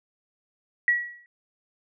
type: tone with exponential decay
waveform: sine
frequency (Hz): 1926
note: B6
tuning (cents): -44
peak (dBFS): -15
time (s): 0.88-1.26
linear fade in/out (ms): 1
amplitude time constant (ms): 81
effects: none